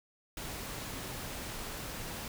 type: noise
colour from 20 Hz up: pink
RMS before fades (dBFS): -41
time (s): 0.37-2.28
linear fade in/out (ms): 2
effects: none